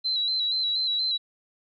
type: tone with vibrato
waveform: sine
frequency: 3994 Hz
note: B7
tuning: 19 cents sharp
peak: -23 dBFS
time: 0.04-1.18 s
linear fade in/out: 20 ms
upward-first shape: square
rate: 4.2 Hz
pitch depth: 40 cents each way
effects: none